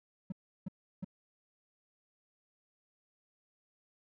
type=tone bursts; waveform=triangle; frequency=187 Hz; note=F#3; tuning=19 cents sharp; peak=-33 dBFS; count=3; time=0.3-1.046 s; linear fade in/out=5 ms; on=22 ms; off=340 ms; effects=none